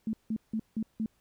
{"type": "tone bursts", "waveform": "sine", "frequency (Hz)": 220, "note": "A3", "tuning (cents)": 0, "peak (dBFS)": -28, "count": 5, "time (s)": [0.07, 1.06], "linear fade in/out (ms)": 2, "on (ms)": 62, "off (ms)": 170, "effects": ["pink hiss -71 dBFS RMS until 1.2 s"]}